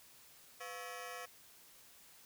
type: ring-modulated tone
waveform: 15% pulse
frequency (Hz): 604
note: D5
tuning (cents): +48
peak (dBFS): -35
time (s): 0.6-1.26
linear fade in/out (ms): 10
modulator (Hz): 104
effects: white hiss -61 dBFS RMS until 2.25 s